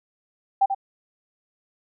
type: tone with echo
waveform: sine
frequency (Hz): 784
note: G5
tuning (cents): 0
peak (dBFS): -14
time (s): 0.61-0.66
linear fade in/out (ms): 10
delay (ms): 88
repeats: 1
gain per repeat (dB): -7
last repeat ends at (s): 0.748
effects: none